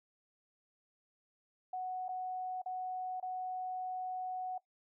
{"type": "tone with dropouts", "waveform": "sine", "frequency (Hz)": 740, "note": "F#5", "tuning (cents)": 0, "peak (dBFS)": -36, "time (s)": [1.73, 4.58], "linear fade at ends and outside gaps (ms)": 5, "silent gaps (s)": [[2.083, 2.089], [2.618, 2.659], [3.201, 3.226]], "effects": ["noise-tail reverb RT60 0.1 s tail -18 dB re dry"]}